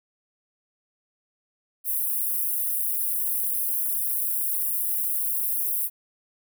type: high-pass noise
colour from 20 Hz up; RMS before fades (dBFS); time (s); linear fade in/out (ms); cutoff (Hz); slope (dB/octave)
white; -26; 1.84-5.9; 50; 10000; 48
effects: none